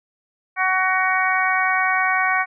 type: harmonic tone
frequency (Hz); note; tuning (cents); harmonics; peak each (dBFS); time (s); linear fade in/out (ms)
374.2; F#4; +20; 2 / 3 / 4 / 5 / 6; -23 / -23 / -23 / -23 / -23; 0.56-2.46; 50
effects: none